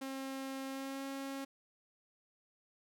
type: tone with pitch glide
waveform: sawtooth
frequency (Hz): 268.2 to 272.6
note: C4 to C#4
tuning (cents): +43 to -29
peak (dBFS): -36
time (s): 0.01-1.45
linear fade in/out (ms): 10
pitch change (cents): +28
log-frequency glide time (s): 0.67-1.05
effects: none